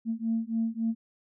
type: beating tone pair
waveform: sine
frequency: 224.7 / 228.3 Hz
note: A3 / A#3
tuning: +37 / -36 cents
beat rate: 3.6 Hz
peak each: -29 dBFS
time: 0.05-0.95 s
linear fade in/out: 50 ms
effects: tanh soft clip ceiling -19 dBFS

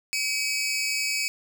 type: tone pair together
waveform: 20% pulse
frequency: 2284 / 2554 Hz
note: D7 / D#7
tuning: -49 / +45 cents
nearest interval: major second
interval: 194 cents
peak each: -23 dBFS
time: 0.13-1.28 s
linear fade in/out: 0 ms
effects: none

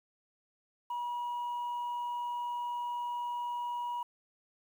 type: tone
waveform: sine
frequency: 964 Hz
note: B5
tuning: 42 cents flat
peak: -31 dBFS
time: 0.9-4.03 s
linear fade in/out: 5 ms
effects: tanh soft clip ceiling -32 dBFS + 10-bit

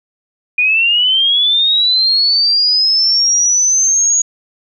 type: linear sweep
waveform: sine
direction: up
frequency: 2434 to 6730 Hz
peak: -9 dBFS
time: 0.58-4.22 s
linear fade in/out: 5 ms
effects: none

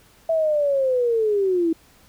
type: linear sweep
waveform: sine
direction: down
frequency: 660 to 320.3 Hz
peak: -17 dBFS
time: 0.29-1.73 s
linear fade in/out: 5 ms
effects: pink hiss -54 dBFS RMS until 2.08 s

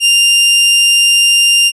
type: tone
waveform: sawtooth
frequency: 2794 Hz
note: F7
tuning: in tune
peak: -3 dBFS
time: 0-1.72 s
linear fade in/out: 50 ms
effects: resampled to 24000 Hz

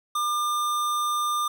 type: tone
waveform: square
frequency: 1200 Hz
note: D6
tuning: 37 cents sharp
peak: -24 dBFS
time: 0.15-1.48 s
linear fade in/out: 5 ms
effects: none

